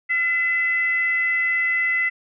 sine tone with frequency modulation, 2021 Hz, B6, 39 cents sharp, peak -18 dBFS, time 0.09-2.1 s, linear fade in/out 20 ms, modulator 632 Hz, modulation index 0.34, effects none

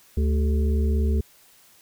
harmonic tone with a mistuned harmonic, 73 Hz, D2, 10 cents flat, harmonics 1 / 3 / 5 / 6, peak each -19 / -29 / -33 / -35 dBFS, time 0.17-1.21 s, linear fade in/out 5 ms, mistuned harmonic 5, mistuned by +77 cents, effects white hiss -55 dBFS RMS until 1.81 s

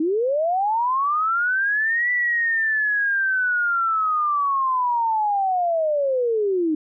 sine linear two-way sweep, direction up then down, 300 to 1975.5 to 300 Hz, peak -18 dBFS, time 0-6.75 s, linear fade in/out 5 ms, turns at 2.11 s, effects none

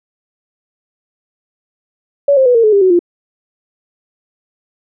sine tone with pitch steps, 566 / 528.1 / 492.7 / 459.7 / 428.9 / 400.2 / 373.4 / 348.4 Hz, C#5 / C5 / B4 / A#4 / A4 / G4 / F#4 / F4, +36 / +16 / -4 / -24 / -44 / +36 / +16 / -4 cents, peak -6 dBFS, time 2.28-2.992 s, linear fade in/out 5 ms, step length 89 ms, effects none

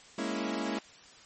sawtooth chord, A# half-diminished seventh, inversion third, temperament equal, 207.7 / 233.1 / 277.2 / 329.6 Hz, G#3 / A#3 / C#4 / E4, 0 / 0 / 0 / 0 cents, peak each -33 dBFS, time 0.18-0.79 s, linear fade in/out 5 ms, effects white hiss -54 dBFS RMS until 1.25 s + MP3 32 kbps

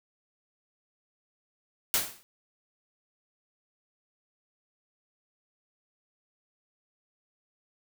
white noise with exponential decay, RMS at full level -22 dBFS, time 1.94-2.23 s, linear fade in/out 0 ms, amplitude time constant 61 ms, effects none

